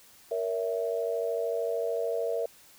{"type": "chord", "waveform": "sine", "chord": "A# diminished", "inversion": "none", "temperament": "equal with one note detuned", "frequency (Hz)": [466.2, 566, 659.3], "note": ["A#4", "C#5", "E5"], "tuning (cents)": [0, 36, 0], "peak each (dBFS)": [-30, -34, -32], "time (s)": [0.31, 2.46], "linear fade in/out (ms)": 5, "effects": ["white hiss -56 dBFS RMS until 2.78 s"]}